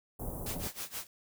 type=band-stop noise; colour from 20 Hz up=pink; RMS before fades=-39 dBFS; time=0.19-0.68 s; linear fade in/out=10 ms; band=820 to 11000 Hz; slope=24 dB/octave
type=noise with tremolo; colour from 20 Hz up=white; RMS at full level=-38 dBFS; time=0.46-1.07 s; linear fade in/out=2 ms; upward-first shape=sine; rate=6.3 Hz; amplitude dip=90%
effects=none